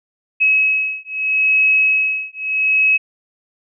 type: beating tone pair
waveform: sine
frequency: 2563 / 2563.78 Hz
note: E7 / E7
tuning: -49 / -49 cents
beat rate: 0.78 Hz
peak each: -16 dBFS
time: 0.4-2.98 s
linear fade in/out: 20 ms
effects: none